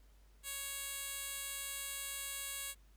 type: tone with band-pass filter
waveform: 10% pulse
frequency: 554.4 Hz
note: C#5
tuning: in tune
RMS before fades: -43 dBFS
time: 0.43-2.75 s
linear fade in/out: 50 ms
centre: 11000 Hz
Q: 0.81
effects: added 50 Hz sine -60 dBFS peak until 2.96 s + pink hiss -72 dBFS RMS until 2.96 s